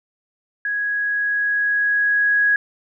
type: tone with level ramp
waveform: sine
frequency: 1662 Hz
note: G#6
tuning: 1 cent sharp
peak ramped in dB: -20 to -13 dBFS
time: 0.65-2.56 s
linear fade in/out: 2 ms
effects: none